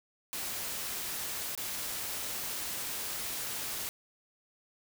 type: noise with dropouts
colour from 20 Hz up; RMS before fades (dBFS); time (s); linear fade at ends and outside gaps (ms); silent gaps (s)
white; -37; 0.33-3.89; 0; 1.551-1.576
effects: none

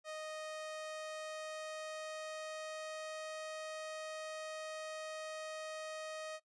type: tone with pitch glide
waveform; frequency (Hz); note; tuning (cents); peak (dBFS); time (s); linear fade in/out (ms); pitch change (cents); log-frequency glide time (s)
sawtooth; 622 to 626; D#5 to D#5; -1 to +10; -39; 0.04-6.4; 50; +11; 0.4-3.39
effects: noise-tail reverb RT60 0.1 s tail -18 dB re dry + resampled to 22050 Hz

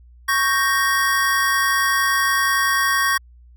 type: chord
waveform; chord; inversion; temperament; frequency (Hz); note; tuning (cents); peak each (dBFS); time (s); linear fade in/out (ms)
square; G diminished; second; equal; 1108.7 / 1568 / 1864.7; Db6 / G6 / Bb6; 0 / 0 / 0; -21 / -23 / -21; 0.28-3.18; 10
effects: added 60 Hz sine -44 dBFS peak until 3.56 s

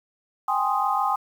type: chord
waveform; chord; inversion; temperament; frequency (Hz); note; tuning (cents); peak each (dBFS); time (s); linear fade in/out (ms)
sine; Ab major seventh; third; equal; 784 / 830.6 / 1046.5 / 1244.5; G5 / Ab5 / C6 / Eb6; 0 / 0 / 0 / 0; -26; 0.48-1.16; 5
effects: 8-bit

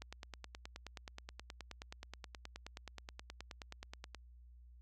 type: click train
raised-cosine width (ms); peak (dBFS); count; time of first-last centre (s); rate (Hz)
0.2; -29; 40; 0.02-4.147; 9.45
effects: added 60 Hz sine -56 dBFS peak until 4.81 s

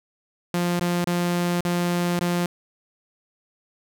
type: tone with dropouts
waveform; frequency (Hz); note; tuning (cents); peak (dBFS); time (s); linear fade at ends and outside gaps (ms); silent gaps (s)
sawtooth; 175; F3; +4; -17; 0.54-2.46; 2; 0.795-0.81 / 1.044-1.072 / 1.607-1.65 / 2.193-2.21
effects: none

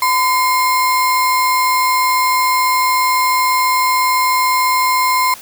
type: tone with sample-and-hold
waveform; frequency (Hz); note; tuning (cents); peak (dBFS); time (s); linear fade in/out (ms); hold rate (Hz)
sine; 1016; B5; +49; -11; 0.02-5.34; 2; 3150
effects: white hiss -36 dBFS RMS until 5.41 s

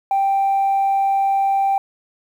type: tone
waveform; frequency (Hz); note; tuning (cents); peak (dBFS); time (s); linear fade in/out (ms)
sine; 785; G5; +2; -13; 0.11-1.78; 2
effects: tanh soft clip ceiling -12 dBFS + 8-bit

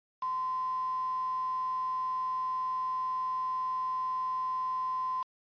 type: tone with quantisation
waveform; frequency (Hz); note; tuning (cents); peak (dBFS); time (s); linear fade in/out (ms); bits
sine; 1029; C6; -29; -30; 0.22-5.23; 5; 7
effects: resampled to 11025 Hz

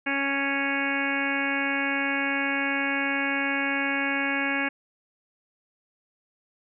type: harmonic tone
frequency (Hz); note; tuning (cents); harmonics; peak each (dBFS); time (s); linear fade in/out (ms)
277.2; C#4; 0; 1 / 2 / 3 / 4 / 5 / 6 / 7 / 8 / 9 / 10; -30 / -36 / -35 / -38 / -38 / -29 / -38 / -30 / -35 / -36; 0.06-4.69; 10
effects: none

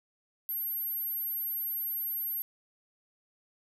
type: tone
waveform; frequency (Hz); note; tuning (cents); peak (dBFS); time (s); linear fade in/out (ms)
sine; 12590; G9; +6; -31; 0.49-2.42; 0
effects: none

